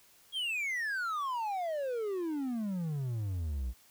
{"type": "exponential sweep", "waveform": "triangle", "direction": "down", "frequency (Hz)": [3322, 57.2], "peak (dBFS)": -30, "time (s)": [0.32, 3.74], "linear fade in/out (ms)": 50, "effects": ["white hiss -62 dBFS RMS until 3.9 s"]}